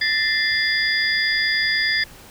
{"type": "tone cluster", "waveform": "sine", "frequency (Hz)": [1765, 1865, 2072, 3450, 4873], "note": ["A6", "A#6", "C7", "A7", "D#8"], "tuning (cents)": [5, 0, -17, -35, -37], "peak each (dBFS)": [-21, -28, -25, -28, -23], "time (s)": [0.01, 2.04], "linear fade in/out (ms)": 5, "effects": ["pink hiss -44 dBFS RMS until 2.3 s"]}